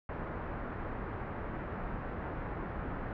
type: low-pass noise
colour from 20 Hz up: pink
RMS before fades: -39 dBFS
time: 0.09-3.13 s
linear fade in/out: 2 ms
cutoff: 1700 Hz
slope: 24 dB/octave
effects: none